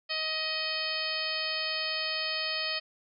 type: harmonic tone with a mistuned harmonic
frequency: 629 Hz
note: D#5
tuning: 19 cents sharp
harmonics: 1 / 2 / 3 / 4 / 5 / 6 / 7 / 8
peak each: -40 / -42 / -38 / -37 / -37 / -44 / -34 / -38 dBFS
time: 0.09-2.8 s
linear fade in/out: 20 ms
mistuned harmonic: 5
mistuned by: -18 cents
effects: none